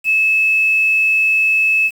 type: tone with quantisation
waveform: sine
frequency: 2600 Hz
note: E7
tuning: 24 cents flat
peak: -11 dBFS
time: 0.04-1.91 s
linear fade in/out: 50 ms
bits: 6
effects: none